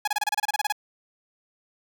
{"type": "tone bursts", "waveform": "sawtooth", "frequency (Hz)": 836, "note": "G#5", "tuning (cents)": 11, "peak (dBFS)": -18, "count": 13, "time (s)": [0.05, 0.724], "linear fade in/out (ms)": 5, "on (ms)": 26, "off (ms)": 28, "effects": []}